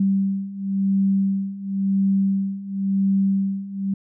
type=beating tone pair; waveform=sine; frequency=194.5 / 195.45 Hz; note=G3 / G3; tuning=-13 / -5 cents; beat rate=0.95 Hz; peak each=-23 / -20 dBFS; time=0-3.94 s; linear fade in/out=5 ms; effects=none